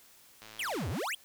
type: click train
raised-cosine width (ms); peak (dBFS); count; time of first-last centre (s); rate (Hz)
0.2; -31; 46; 0.42-0.833; 109
type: exponential two-way sweep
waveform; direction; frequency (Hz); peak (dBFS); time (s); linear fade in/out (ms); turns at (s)
square; down then up; 3449 to 74.6 to 3449; -33; 0.59-1.15; 5; 0.89
effects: white hiss -59 dBFS RMS until 1.24 s